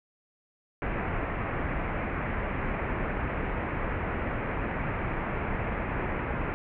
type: low-pass noise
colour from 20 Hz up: pink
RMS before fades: -31 dBFS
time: 0.82-6.54 s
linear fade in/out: 0 ms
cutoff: 2400 Hz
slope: 48 dB/octave
effects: none